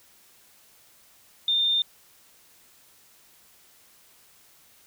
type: tone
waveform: sine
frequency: 3615 Hz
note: A7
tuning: 46 cents sharp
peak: -20 dBFS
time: 1.48-1.82 s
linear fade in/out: 2 ms
effects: white hiss -57 dBFS RMS until 4.86 s